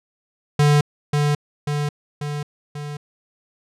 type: tone with echo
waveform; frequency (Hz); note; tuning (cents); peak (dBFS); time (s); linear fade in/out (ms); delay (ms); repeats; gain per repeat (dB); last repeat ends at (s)
square; 146.83; D3; 0; -13; 0.59-0.81; 5; 540; 4; -4; 2.97
effects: low-pass 9000 Hz 12 dB/octave